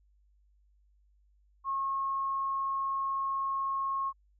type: tone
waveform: sine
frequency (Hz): 1086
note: C#6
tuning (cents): -36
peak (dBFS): -29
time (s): 1.64-4.13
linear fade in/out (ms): 50
effects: added 50 Hz sine -63 dBFS peak until 4.39 s